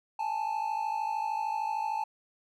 triangle tone pair together, 830 / 883.2 Hz, G#5 / A5, -1 / +6 cents, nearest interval minor second, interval 107 cents, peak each -32 / -29 dBFS, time 0.19-2.04 s, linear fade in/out 5 ms, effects none

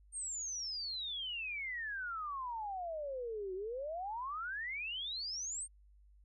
sine exponential two-way sweep, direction down then up, 8870 to 364.7 to 8870 Hz, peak -38 dBFS, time 0.12-5.68 s, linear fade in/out 50 ms, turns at 3.54 s, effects added 50 Hz sine -60 dBFS peak until 6.24 s

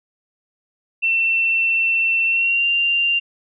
sine tone with pitch glide, 2692 to 2782 Hz, E7 to F7, +36 to -7 cents, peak -15 dBFS, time 1.02-3.2 s, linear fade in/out 20 ms, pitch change +57 cents, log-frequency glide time 2.26-2.66 s, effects none

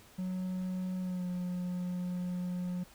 triangle tone with pitch glide, 184.5 to 179.45 Hz, F#3 to F3, -5 to +47 cents, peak -31 dBFS, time 0.18-2.84 s, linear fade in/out 10 ms, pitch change -48 cents, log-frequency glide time 1-1.27 s, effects pink hiss -58 dBFS RMS until 2.94 s

